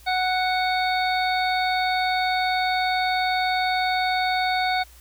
harmonic tone, 740 Hz, F#5, in tune, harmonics 1 / 2 / 3 / 5 / 6, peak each -22 / -29 / -28 / -31 / -33 dBFS, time 0.06-4.84 s, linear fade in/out 20 ms, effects added 60 Hz sine -48 dBFS peak until 5 s + white hiss -52 dBFS RMS until 5 s

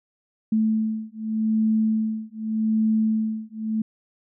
sine beating tone pair, 218.7 / 219.54 Hz, A3 / A3, -10 / -4 cents, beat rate 0.84 Hz, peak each -23 dBFS, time 0.52-3.82 s, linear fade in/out 5 ms, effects none

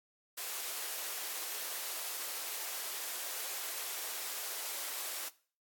white high-pass noise, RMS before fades -40 dBFS, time 0.37-5.29 s, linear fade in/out 10 ms, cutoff 390 Hz, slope 24 dB/octave, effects noise-tail reverb RT60 0.4 s tail -18 dB re dry + AAC 64 kbps

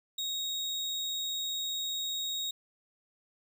35% pulse tone, 3765 Hz, A#7, 16 cents sharp, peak -30 dBFS, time 0.18-2.51 s, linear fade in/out 5 ms, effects none

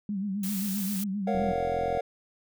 sine tone with vibrato, 198.5 Hz, G3, 22 cents sharp, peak -28 dBFS, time 0.09-1.52 s, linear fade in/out 2 ms, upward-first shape sine, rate 7.6 Hz, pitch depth 91 cents each way
blue noise, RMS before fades -36 dBFS, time 0.43-1.04 s, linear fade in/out 5 ms
triangle chord, Gb major seventh, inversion first, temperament equal, 466.2 / 554.4 / 698.5 / 740 Hz, Bb4 / Db5 / F5 / Gb5, 0 / 0 / 0 / 0 cents, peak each -30 dBFS, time 1.27-2.01 s, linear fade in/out 5 ms
click train, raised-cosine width 3 ms, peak -25 dBFS, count 28, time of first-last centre 1.35-1.974 s, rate 43.3 Hz
effects none

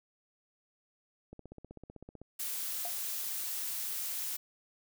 click train, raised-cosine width 2 ms, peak -34 dBFS, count 15, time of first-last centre 1.33-2.216 s, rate 15.8 Hz
blue noise, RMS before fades -37 dBFS, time 2.39-4.37 s, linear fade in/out 10 ms
sine tone with exponential decay, 698.5 Hz, F5, in tune, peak -36 dBFS, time 2.85-2.97 s, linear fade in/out 1 ms, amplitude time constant 24 ms
effects none

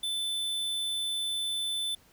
square tone, 3520 Hz, A7, in tune, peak -30 dBFS, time 0.03-1.95 s, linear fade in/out 5 ms, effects pink hiss -61 dBFS RMS until 2.12 s

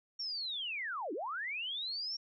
sine linear two-way sweep, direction down then up, 5588 to 277.2 to 5588 Hz, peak -36 dBFS, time 0.19-2.17 s, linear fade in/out 10 ms, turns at 1.13 s, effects none

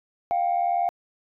sine tone pair together, 702.6 / 783 Hz, F5 / G5, +10 / -2 cents, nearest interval major second, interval 188 cents, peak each -21 / -24 dBFS, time 0.31-0.89 s, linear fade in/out 0 ms, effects tanh soft clip ceiling -16 dBFS

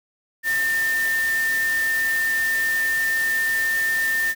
sine tone in noise, 1802 Hz, A6, 41 cents sharp, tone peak -19 dBFS, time 0.43-4.35 s, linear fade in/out 50 ms, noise white, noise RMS -32 dBFS, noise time 0.43-4.35 s, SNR +10 dB, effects none

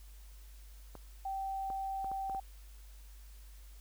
clicks, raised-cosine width 1 ms, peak -33 dBFS, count 6, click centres 0.953 / 1.702 / 2.045 / 2.116 / 2.297 / 2.348 s
sine tone, 776 Hz, G5, 18 cents flat, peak -35 dBFS, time 1.25-2.4 s, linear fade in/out 5 ms
effects added 50 Hz sine -50 dBFS peak until 3.8 s + white hiss -63 dBFS RMS until 3.8 s

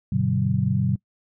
sine chord, G major seventh, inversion none, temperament equal with one note detuned, 98 / 123.47 / 146.83 / 189.54 Hz, G2 / B2 / D3 / F#3, 0 / 0 / 0 / +42 cents, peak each -27 / -23 / -26 / -24 dBFS, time 0.12-0.96 s, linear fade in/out 5 ms, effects noise-tail reverb RT60 0.1 s tail -23 dB re dry

